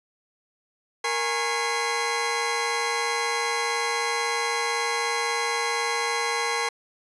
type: tone cluster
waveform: 25% pulse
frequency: 466.4 / 829 / 1091 / 2041 Hz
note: A#4 / G#5 / C#6 / C7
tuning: +1 / -3 / -28 / -44 cents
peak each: -26 dBFS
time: 1.04-6.69 s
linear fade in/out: 5 ms
effects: resampled to 24000 Hz